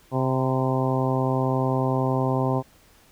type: harmonic tone with a mistuned harmonic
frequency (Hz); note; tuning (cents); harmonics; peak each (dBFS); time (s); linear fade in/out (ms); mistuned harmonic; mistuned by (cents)
130.9; C3; +1; 1 / 2 / 3 / 4 / 5 / 6 / 7 / 8; -24 / -27 / -29 / -30 / -31 / -32 / -32 / -33; 0.11-2.63; 50; 8; -35
effects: pink hiss -56 dBFS RMS until 3.11 s